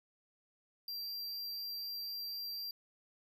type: tone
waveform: square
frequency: 4726 Hz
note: D8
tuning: 10 cents sharp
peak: -40 dBFS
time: 0.88-2.71 s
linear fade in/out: 2 ms
effects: none

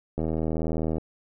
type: click train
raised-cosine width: 2 ms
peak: -15 dBFS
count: 65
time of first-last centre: 0.18-0.982 s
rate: 79.8 Hz
effects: none

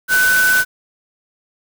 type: tone in noise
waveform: sine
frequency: 1503 Hz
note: F#6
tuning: 27 cents sharp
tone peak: -11 dBFS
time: 0.08-0.65 s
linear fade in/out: 50 ms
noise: white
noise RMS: -21 dBFS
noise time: 0.08-0.65 s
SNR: +7 dB
effects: none

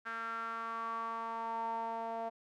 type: tone with band-pass filter sweep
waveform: sawtooth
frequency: 227.8 Hz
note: A#3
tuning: 40 cents flat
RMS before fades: -39 dBFS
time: 0.05-2.3 s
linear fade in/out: 20 ms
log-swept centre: 1500 to 750 Hz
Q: 6.7
effects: none

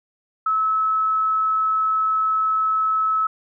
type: tone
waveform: sine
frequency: 1297 Hz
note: E6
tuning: 28 cents flat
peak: -17 dBFS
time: 0.46-3.27 s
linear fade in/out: 5 ms
effects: none

